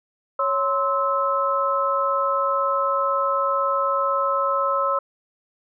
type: tone cluster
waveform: sine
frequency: 554 / 1044 / 1302 Hz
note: C#5 / C6 / E6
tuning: -1 / -4 / -22 cents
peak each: -24 / -24 / -22 dBFS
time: 0.39-4.99 s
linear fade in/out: 5 ms
effects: none